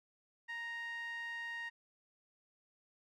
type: tone with band-pass filter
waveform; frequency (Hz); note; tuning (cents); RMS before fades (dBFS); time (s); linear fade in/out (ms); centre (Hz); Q
sawtooth; 932.3; A#5; 0; -43; 0.48-1.7; 20; 2000; 4.9
effects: none

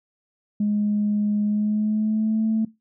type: tone with pitch glide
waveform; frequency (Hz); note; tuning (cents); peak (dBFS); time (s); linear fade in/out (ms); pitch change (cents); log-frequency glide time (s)
sine; 208.3 to 220.7; G#3 to A3; +5 to +5; -18; 0.6-2.65; 5; +100; 1.44-2.46
effects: noise-tail reverb RT60 0.2 s tail -19 dB re dry + tanh soft clip ceiling -14 dBFS

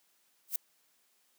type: noise with exponential growth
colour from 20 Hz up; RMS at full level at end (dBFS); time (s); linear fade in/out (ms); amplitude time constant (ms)
violet; -26; 0.47-0.56; 5; 18
effects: white hiss -71 dBFS RMS until 1.38 s + high-pass 200 Hz 12 dB/octave

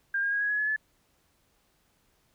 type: tone with pitch steps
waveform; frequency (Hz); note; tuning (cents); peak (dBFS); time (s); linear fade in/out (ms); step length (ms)
sine; 1601 / 1621.5 / 1642.2 / 1663.2 / 1684.5 / 1706 / 1727.8; G6 / G#6 / G#6 / G#6 / G#6 / G#6 / A6; +36 / -42 / -20 / +2 / +24 / +46 / -32; -25; 0.14-0.763; 5; 89
effects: pink hiss -69 dBFS RMS until 2.34 s

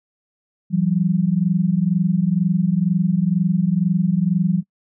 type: tone pair together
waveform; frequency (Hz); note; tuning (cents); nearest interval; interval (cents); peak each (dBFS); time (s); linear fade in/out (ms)
sine; 167.91 / 190; E3 / F#3; +32 / +46; major second; 214; -18; 0.7-4.63; 50
effects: noise-tail reverb RT60 0.1 s tail -21 dB re dry

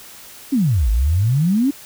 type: exponential two-way sweep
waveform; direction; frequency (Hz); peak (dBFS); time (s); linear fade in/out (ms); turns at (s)
sine; down then up; 293.7 to 51.2 to 293.7; -13; 0.52-1.71; 10; 0.9
effects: white hiss -40 dBFS RMS until 1.85 s

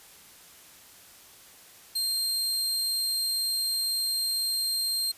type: tone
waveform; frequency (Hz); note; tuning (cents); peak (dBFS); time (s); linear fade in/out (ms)
sawtooth; 4186; C8; 0; -23; 1.95-5.12; 10
effects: white hiss -52 dBFS RMS until 5.17 s + resampled to 32000 Hz

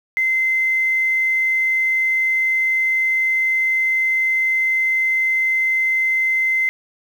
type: tone with quantisation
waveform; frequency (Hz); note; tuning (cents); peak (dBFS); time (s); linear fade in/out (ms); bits
sine; 2068; C7; -21; -15; 0.17-6.69; 0; 7
effects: none

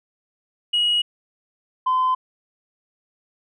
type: tone pair in turn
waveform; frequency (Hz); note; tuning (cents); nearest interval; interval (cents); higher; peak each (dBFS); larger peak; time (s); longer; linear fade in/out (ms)
sine; 2900 / 1025.3; F#7 / C6; -35 / -35; octave + tritone; 1800; first; -15; neither; 0.73-1.02 / 1.86-2.15; neither; 10
effects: tanh soft clip ceiling -14 dBFS

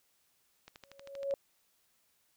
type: click train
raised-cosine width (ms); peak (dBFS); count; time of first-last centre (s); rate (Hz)
0.2; -32; 9; 0.68-1.31; 12.7
type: tone with exponential growth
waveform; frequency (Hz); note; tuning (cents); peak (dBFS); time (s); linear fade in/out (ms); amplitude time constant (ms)
sine; 554.4; C#5; 0; -28; 0.83-1.34; 1; 110
effects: white hiss -73 dBFS RMS until 2.36 s

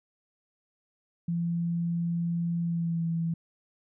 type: tone with pitch glide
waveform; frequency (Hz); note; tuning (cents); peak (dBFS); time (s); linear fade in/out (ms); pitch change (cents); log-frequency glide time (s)
sine; 170 to 165.93; F3 to E3; -46 to +12; -26; 1.28-3.34; 5; -42; 2.61-3.07
effects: none

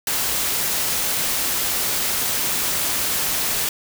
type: noise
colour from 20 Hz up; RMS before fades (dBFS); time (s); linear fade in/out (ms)
white; -22; 0.07-3.69; 2
effects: none

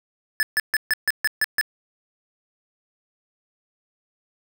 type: tone bursts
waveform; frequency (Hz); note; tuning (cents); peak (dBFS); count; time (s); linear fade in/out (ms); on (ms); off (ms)
square; 1733; A6; -27; -18; 8; 0.4-1.612; 0; 29; 140
effects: 8-bit

